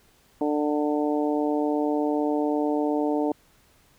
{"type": "harmonic tone", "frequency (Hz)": 148.7, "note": "D3", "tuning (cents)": 22, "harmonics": [2, 3, 4, 5, 6], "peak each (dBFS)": [-24, -28, -30, -32, -34], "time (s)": [0.41, 3.32], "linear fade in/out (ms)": 2, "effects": ["pink hiss -60 dBFS RMS until 3.98 s"]}